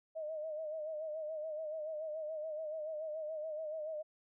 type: tone with vibrato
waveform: sine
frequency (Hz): 622.3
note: D#5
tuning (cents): 0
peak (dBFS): -38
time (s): 0.15-4.03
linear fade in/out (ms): 20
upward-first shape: sine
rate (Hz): 7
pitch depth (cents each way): 63
effects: none